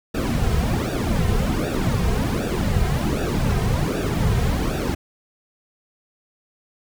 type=noise with flanger; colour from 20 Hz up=brown; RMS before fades=-21 dBFS; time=0.14-4.95 s; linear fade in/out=10 ms; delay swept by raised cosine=0.95 to 3.55 ms; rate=1.3 Hz; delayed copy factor=-0.85; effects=none